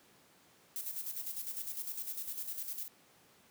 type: noise with tremolo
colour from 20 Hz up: violet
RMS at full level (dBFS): -39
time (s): 0.76-2.88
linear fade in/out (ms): 0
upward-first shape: square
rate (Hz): 9.9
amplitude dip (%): 55
effects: pink hiss -64 dBFS RMS until 3.5 s + high-pass 150 Hz 12 dB/octave